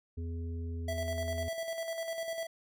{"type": "harmonic tone", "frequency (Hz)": 83.6, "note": "E2", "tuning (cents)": 25, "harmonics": [1, 3, 5], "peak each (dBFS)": [-35, -45, -49], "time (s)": [0.17, 1.49], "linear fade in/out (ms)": 10}
{"type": "tone with tremolo", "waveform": "square", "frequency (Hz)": 659.3, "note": "E5", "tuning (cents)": 0, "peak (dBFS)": -34, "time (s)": [0.88, 2.47], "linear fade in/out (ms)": 5, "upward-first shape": "square", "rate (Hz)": 10, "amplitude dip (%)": 45}
{"effects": []}